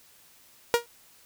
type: tone with exponential decay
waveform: sawtooth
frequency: 473.3 Hz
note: A#4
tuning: 26 cents sharp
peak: -12 dBFS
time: 0.74-0.86 s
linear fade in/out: 0 ms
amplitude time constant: 24 ms
effects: white hiss -57 dBFS RMS until 1.25 s